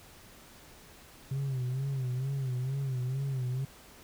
sine tone with vibrato, 131.6 Hz, C3, 10 cents sharp, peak -27 dBFS, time 1.31-3.65 s, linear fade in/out 5 ms, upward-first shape sine, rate 2.2 Hz, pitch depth 93 cents each way, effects tanh soft clip ceiling -29 dBFS + pink hiss -54 dBFS RMS until 4.03 s

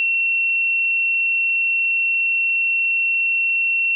sine tone, 2717 Hz, F7, 48 cents flat, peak -16 dBFS, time 0-3.95 s, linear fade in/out 0 ms, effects none

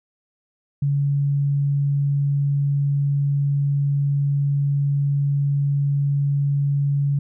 sine tone, 141.5 Hz, C#3, 36 cents sharp, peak -17 dBFS, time 0.82-7.19 s, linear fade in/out 5 ms, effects none

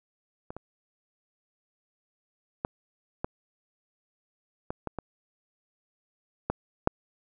clicks, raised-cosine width 1 ms, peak -24 / -25 / -14 / -15 / -18 / -18 / -19 / -12 / -6 dBFS, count 9, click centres 0.505 / 0.566 / 2.649 / 3.245 / 4.705 / 4.873 / 4.987 / 6.5 / 6.874 s, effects none

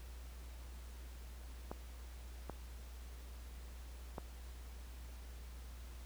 clicks, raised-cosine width 1 ms, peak -28 dBFS, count 3, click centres 1.715 / 2.497 / 4.182 s, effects added 60 Hz sine -48 dBFS peak until 6.05 s + pink hiss -60 dBFS RMS until 6.05 s

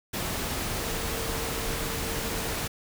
sine tone in noise, 454.3 Hz, A#4, 45 cents flat, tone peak -39 dBFS, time 0.81-2.54 s, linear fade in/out 10 ms, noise pink, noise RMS -31 dBFS, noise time 0.13-2.68 s, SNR -11 dB, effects none

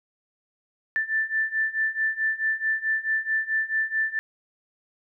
sine beating tone pair, 1765 / 1769.6 Hz, A6 / A6, +5 / +9 cents, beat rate 4.6 Hz, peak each -27 / -25 dBFS, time 0.96-4.19 s, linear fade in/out 0 ms, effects none

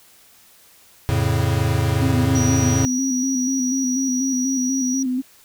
square chord, F augmented, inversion none, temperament equal, 87.31 / 110 / 138.59 Hz, F2 / A2 / C#3, 0 / 0 / 0 cents, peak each -23 / -21 / -23 dBFS, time 1.09-2.85 s, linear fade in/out 0 ms
sine tone with vibrato, 259.6 Hz, C4, 13 cents flat, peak -19 dBFS, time 2.01-5.22 s, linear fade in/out 20 ms, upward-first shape square, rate 4.1 Hz, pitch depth 44 cents each way
triangle tone, 5800 Hz, F#8, 35 cents flat, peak -23 dBFS, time 2.35-5.03 s, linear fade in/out 5 ms
effects white hiss -51 dBFS RMS until 5.44 s

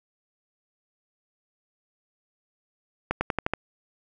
accelerating click train, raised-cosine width 0.5 ms, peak -9 dBFS, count 6, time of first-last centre 3.11-3.536 s, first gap 100 ms, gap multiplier 0.92, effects none

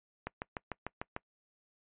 click train, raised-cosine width 0.5 ms, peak -21 dBFS, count 7, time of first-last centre 0.27-1.164 s, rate 6.71 Hz, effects noise-tail reverb RT60 0.1 s tail -24 dB re dry + resampled to 8000 Hz

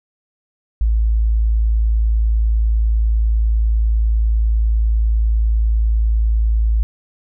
sine tone, 55 Hz, A1, in tune, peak -12 dBFS, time 0.81-6.83 s, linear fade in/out 0 ms, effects none

